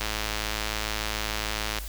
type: click train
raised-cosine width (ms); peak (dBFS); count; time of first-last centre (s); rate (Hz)
0.2; -11; 191; 0.01-1.786; 107
effects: added 50 Hz sine -34 dBFS peak until 1.88 s + white hiss -42 dBFS RMS until 1.88 s